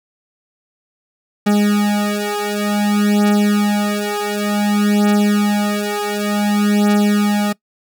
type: beating tone pair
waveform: 40% pulse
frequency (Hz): 206.3 / 206.85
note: G#3 / G#3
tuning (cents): -11 / -7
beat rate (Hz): 0.55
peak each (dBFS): -16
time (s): 1.46-7.53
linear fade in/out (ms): 10
effects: noise-tail reverb RT60 0.1 s tail -22 dB re dry